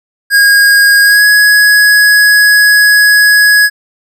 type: tone with pitch glide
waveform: square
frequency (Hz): 1634 to 1673.2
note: G#6 to G#6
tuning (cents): -29 to +12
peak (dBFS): -4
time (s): 0.3-3.7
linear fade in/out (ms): 50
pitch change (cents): +41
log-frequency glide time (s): 1.03-1.24
effects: none